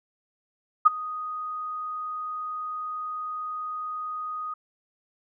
sine tone with ADSR envelope, 1244.5 Hz, D#6, in tune, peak -9 dBFS, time 0.85-4.54 s, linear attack 16 ms, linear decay 18 ms, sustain -21 dB, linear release 6 ms, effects none

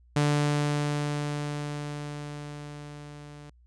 sawtooth tone with level ramp, 146.83 Hz, D3, in tune, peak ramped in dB -17 to -40 dBFS, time 0.16-3.5 s, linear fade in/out 5 ms, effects added 60 Hz sine -55 dBFS peak until 3.66 s + resampled to 22050 Hz

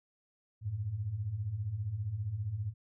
sine beating tone pair, 92.5 / 107.5 Hz, F#2 / A2, 0 / -40 cents, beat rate 15 Hz, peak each -40 / -34 dBFS, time 0.61-2.74 s, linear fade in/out 50 ms, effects none

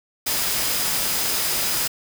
sine tone in noise, 4978 Hz, D#8, in tune, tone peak -32 dBFS, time 0.26-1.88 s, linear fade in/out 10 ms, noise white, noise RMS -23 dBFS, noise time 0.26-1.88 s, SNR -12 dB, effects none

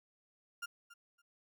35% pulse tone with echo, 1400 Hz, F6, 4 cents sharp, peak -37 dBFS, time 0.62-0.66 s, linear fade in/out 10 ms, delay 280 ms, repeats 2, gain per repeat -15 dB, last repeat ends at 1.22 s, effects none

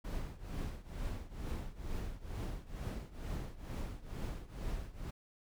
brown noise with tremolo, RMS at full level -37 dBFS, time 0.04-5.11 s, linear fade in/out 10 ms, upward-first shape triangle, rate 2.2 Hz, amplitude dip 90%, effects none

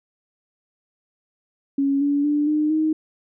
sine tone with pitch steps, 277.2 / 285.7 / 294.4 / 303.3 / 312.6 Hz, C#4 / D4 / D4 / D#4 / D#4, 0 / -48 / +4 / -44 / +8 cents, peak -17 dBFS, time 1.78-2.93 s, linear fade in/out 5 ms, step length 230 ms, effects none

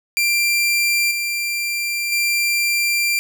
sawtooth tone with level steps, 2370 Hz, D7, 15 cents sharp, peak -12 / -17 / -13 dBFS, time 0.17-3.19 s, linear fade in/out 0 ms, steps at 1.11 / 2.12 s, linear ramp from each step 2 ms, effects none

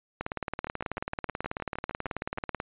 two click trains, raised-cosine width 0.5 ms, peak -16 / -22 dBFS, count 45 / 12, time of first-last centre 0.21-2.601 / 0.67-2.375 s, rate 18.4 / 6.45 Hz, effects resampled to 8000 Hz

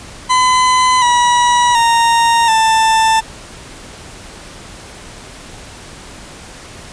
40% pulse tone with pitch steps, 1013 / 969.5 / 927.9 / 888 Hz, B5 / B5 / A#5 / A5, +44 / -32 / -8 / +16 cents, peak -8 dBFS, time 0.29-3.21 s, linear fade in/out 20 ms, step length 730 ms, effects pink hiss -34 dBFS RMS until 6.92 s + resampled to 22050 Hz

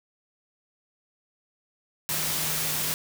sine tone in noise, 156.8 Hz, D#3, 14 cents sharp, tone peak -39 dBFS, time 2.09-2.94 s, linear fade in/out 0 ms, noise white, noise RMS -28 dBFS, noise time 2.09-2.94 s, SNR -14 dB, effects none

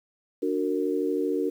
sine chord, D augmented, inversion none, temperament just, 293.7 / 367.1 / 458.9 Hz, D4 / F#4 / A#4, 0 / -14 / -27 cents, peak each -28 dBFS, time 0.42-1.5 s, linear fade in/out 10 ms, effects 9-bit

